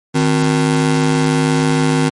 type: ring-modulated tone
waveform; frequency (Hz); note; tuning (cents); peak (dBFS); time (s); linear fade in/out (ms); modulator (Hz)
35% pulse; 207.7; G#3; 0; -7; 0.14-2.1; 20; 53.2
effects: MP3 48 kbps